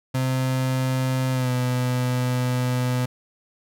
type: tone with pitch glide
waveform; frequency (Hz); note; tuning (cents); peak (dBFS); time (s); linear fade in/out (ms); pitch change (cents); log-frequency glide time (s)
35% pulse; 130 to 125.43; C3 to B2; -11 to +27; -19; 0.14-3.06; 10; -62; 1.32-1.51
effects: none